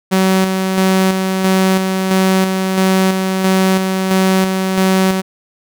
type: tone with tremolo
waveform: sawtooth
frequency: 189.1 Hz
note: F#3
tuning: 38 cents sharp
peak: -6 dBFS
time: 0.11-5.22 s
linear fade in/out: 20 ms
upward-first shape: square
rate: 1.5 Hz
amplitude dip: 40%
effects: none